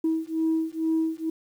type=beating tone pair; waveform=sine; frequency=320.9 / 323.1 Hz; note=E4 / E4; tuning=-46 / -35 cents; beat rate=2.2 Hz; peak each=-25 dBFS; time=0.04-1.3 s; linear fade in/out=5 ms; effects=tanh soft clip ceiling -17 dBFS + 9-bit